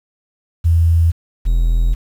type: tone pair in turn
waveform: sine / triangle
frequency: 83.4 / 41.7 Hz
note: E2 / E1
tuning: +21 / +21 cents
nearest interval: octave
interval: 1200 cents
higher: first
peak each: -9 dBFS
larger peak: neither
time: 0.64-1.12 / 1.45-1.95 s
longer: second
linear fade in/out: 20 ms
effects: 7-bit